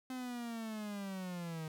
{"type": "linear sweep", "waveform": "45% pulse", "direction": "down", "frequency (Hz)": [258.7, 155.56], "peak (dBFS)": -40, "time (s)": [0.1, 1.68], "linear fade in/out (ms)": 2, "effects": []}